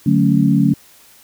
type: chord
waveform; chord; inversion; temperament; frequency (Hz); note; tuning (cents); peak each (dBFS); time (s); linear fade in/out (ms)
sine; D major seventh; none; equal; 146.83 / 185 / 220 / 277.2; D3 / F#3 / A3 / C#4; 0 / 0 / 0 / 0; -16; 0.06-0.74; 5
effects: white hiss -47 dBFS RMS until 1.23 s